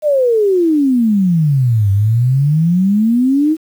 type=exponential two-way sweep; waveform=sine; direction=down then up; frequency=622.3 to 96.9 to 323.5 Hz; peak=-9 dBFS; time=0.02-3.57 s; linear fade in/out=50 ms; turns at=1.91 s; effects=7-bit